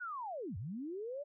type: linear two-way sweep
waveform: sine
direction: down then up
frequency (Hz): 1508 to 81.7 to 597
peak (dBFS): -39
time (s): 0-1.24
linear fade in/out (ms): 20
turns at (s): 0.57
effects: none